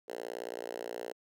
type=tone with high-pass filter; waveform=5% pulse; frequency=59 Hz; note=A#1; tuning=22 cents sharp; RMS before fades=-41 dBFS; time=0.08-1.13 s; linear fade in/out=10 ms; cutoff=450 Hz; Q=2.7; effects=none